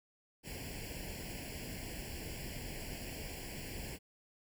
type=noise with comb filter; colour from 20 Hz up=pink; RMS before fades=-44 dBFS; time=0.43-3.99 s; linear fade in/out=50 ms; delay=0.4 ms; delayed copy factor=+0.95; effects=none